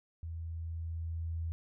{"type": "tone with level ramp", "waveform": "sine", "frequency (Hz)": 82.41, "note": "E2", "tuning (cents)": 0, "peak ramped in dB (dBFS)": [-38, -33], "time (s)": [0.23, 1.52], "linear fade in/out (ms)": 0, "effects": []}